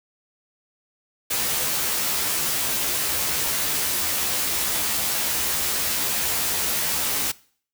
white noise with comb filter, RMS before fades -24 dBFS, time 1.3-7.32 s, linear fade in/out 10 ms, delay 14 ms, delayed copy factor +0.85, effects noise-tail reverb RT60 0.5 s tail -21 dB re dry

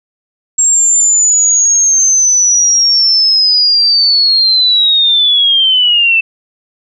sine linear sweep, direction down, 7550 to 2637 Hz, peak -6 dBFS, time 0.58-6.21 s, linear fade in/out 10 ms, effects none

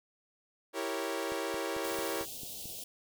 sawtooth chord, E diminished seventh, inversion none, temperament equal, 329.6 / 392 / 466.2 / 554.4 Hz, E4 / G4 / Bb4 / Db5, 0 / 0 / 0 / 0 cents, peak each -35 dBFS, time 0.73-2.26 s, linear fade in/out 50 ms
click train, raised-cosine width 3 ms, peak -35 dBFS, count 7, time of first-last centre 1.32-2.656 s, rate 4.49 Hz
white band-stop noise, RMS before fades -43 dBFS, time 1.84-2.84 s, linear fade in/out 5 ms, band 750 to 2800 Hz, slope 48 dB/octave
effects none

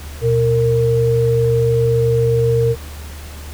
sine tone pair together, 121.7 / 460.4 Hz, B2 / A#4, -25 / -22 cents, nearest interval octave + major seventh, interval 2303 cents, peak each -15 / -14 dBFS, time 0.21-2.76 s, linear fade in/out 50 ms, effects added 74 Hz sine -30 dBFS peak until 3.53 s + pink hiss -37 dBFS RMS until 3.53 s

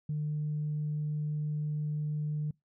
sine tone, 150.5 Hz, D3, 43 cents sharp, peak -29 dBFS, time 0.09-2.51 s, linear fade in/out 5 ms, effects noise-tail reverb RT60 0.2 s tail -26 dB re dry + tanh soft clip ceiling -26 dBFS

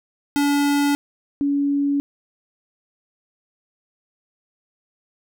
square / sine tone pair in turn, 286.1 / 283.3 Hz, D4 / C#4, -45 / +38 cents, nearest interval unison, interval 17 cents, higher first, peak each -17 dBFS, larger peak neither, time 0.36-0.95 / 1.41-2 s, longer neither, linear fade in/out 0 ms, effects none

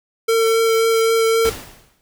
square tone with vibrato, 452 Hz, A4, 47 cents sharp, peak -14 dBFS, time 0.28-1.5 s, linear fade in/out 10 ms, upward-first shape triangle, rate 3.8 Hz, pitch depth 12 cents each way
pink noise with exponential decay, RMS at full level -24 dBFS, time 1.45-2.01 s, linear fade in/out 0 ms, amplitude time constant 120 ms
effects none

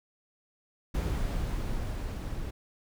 brown noise with level ramp, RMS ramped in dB -29 to -36 dBFS, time 0.94-2.51 s, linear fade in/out 10 ms, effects none

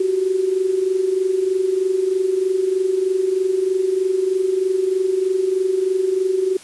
sine tone with amplitude modulation, 376.7 Hz, F#4, 31 cents sharp, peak -13 dBFS, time 0-6.57 s, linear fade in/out 5 ms, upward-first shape sine, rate 23.2 Hz, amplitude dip 65%, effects white hiss -42 dBFS RMS until 6.63 s + resampled to 24000 Hz

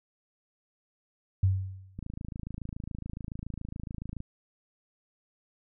sine tone with exponential decay, 95.3 Hz, G2, 48 cents flat, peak -18 dBFS, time 1.43-1.99 s, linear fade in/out 5 ms, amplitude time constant 120 ms
click train, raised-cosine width 5 ms, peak -25 dBFS, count 61, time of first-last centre 1.99-4.204 s, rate 27.1 Hz
effects none

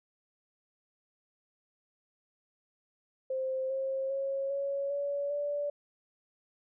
sine tone with pitch steps, 524 / 534.7 / 545.6 / 556.8 / 568.1 / 579.7 Hz, C5 / C5 / C#5 / C#5 / C#5 / D5, +2 / +37 / -28 / +8 / +42 / -23 cents, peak -30 dBFS, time 3.3-5.7 s, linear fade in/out 5 ms, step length 400 ms, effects none

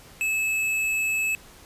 triangle tone with tanh clipping, 2600 Hz, E7, 24 cents flat, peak -24 dBFS, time 0.21-1.35 s, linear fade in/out 0 ms, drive 18 dB, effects pink hiss -49 dBFS RMS until 1.65 s + resampled to 32000 Hz

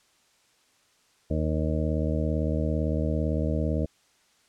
harmonic tone, 77.78 Hz, D#2, in tune, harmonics 1 / 2 / 3 / 4 / 6 / 7 / 8, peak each -27 / -30 / -32 / -33 / -35 / -35 / -36 dBFS, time 1.3-3.86 s, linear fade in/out 10 ms, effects white hiss -64 dBFS RMS until 4.48 s + low-pass 8000 Hz 12 dB/octave

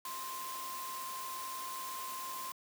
sine tone in noise, 1046.5 Hz, C6, in tune, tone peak -41 dBFS, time 0.05-2.52 s, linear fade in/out 2 ms, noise white, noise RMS -45 dBFS, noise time 0.05-2.52 s, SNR +1 dB, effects high-pass 200 Hz 12 dB/octave

